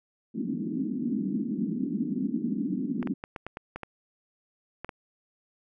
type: band-pass noise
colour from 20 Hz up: pink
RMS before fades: -30 dBFS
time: 0.34-3.14 s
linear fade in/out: 10 ms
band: 190 to 300 Hz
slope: 48 dB/octave
type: clicks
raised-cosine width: 0.5 ms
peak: -21 dBFS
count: 10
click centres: 3.028 / 3.073 / 3.239 / 3.362 / 3.466 / 3.571 / 3.76 / 3.833 / 4.846 / 4.892 s
effects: none